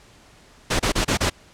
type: noise bursts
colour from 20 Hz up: pink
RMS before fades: -20 dBFS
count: 5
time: 0.7-1.3 s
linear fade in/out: 10 ms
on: 96 ms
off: 30 ms
effects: pink hiss -51 dBFS RMS until 1.53 s + low-pass 8000 Hz 12 dB/octave